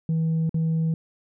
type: tone with dropouts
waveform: sine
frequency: 161.7 Hz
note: E3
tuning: 33 cents flat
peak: -18 dBFS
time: 0.09-0.94 s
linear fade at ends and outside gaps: 2 ms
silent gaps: 0.494-0.543 s
effects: tanh soft clip ceiling -19 dBFS